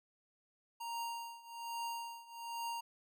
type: tone with tremolo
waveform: square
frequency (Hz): 932.3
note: A#5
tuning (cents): 0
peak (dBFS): -38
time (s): 0.8-2.81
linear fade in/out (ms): 10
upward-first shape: triangle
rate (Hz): 1.2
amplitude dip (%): 90
effects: none